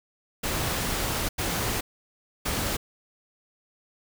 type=noise bursts at uneven times; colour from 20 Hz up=pink; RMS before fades=-28 dBFS; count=3; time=0.43-1.29 / 1.38-1.81 / 2.45-2.77 s; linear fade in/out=10 ms; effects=none